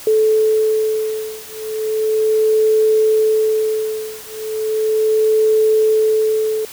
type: beating tone pair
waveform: sine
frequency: 435 / 435.36 Hz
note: A4 / A4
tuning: -20 / -18 cents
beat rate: 0.36 Hz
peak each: -16 dBFS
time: 0.07-6.65 s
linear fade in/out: 2 ms
effects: white hiss -35 dBFS RMS until 6.72 s